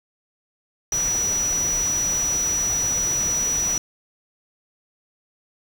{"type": "tone in noise", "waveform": "sine", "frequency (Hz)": 5870, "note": "F#8", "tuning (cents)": -15, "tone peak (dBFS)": -20, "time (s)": [0.92, 3.78], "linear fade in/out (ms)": 2, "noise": "pink", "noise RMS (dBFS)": -32, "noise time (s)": [0.92, 3.78], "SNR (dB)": 9, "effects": []}